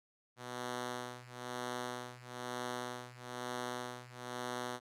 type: ring-modulated tone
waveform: 5% pulse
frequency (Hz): 123.47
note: B2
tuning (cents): 0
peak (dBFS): -26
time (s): 0.36-4.8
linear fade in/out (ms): 50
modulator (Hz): 124
effects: high-pass 80 Hz 12 dB/octave + low-pass 11000 Hz 12 dB/octave